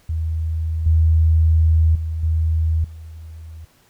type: tone with level steps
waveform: sine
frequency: 80.3 Hz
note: E2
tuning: 45 cents flat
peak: -19 / -11 / -21 / -15 / -33 dBFS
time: 0.09-3.65 s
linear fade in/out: 5 ms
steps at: 0.86 / 1.95 / 2.23 / 2.84 s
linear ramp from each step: 5 ms
effects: pink hiss -56 dBFS RMS until 3.89 s